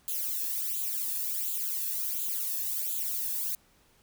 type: noise with flanger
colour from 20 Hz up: violet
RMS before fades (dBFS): -32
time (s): 0.08-3.55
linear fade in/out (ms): 0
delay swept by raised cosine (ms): 0.27 to 1.17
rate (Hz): 1.4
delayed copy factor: +0.9
effects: pink hiss -64 dBFS RMS until 4.02 s